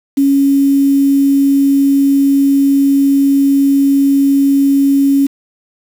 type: tone with quantisation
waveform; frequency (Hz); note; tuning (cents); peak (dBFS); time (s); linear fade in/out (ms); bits
sine; 277.2; C#4; 0; -7; 0.17-5.27; 10; 5
effects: none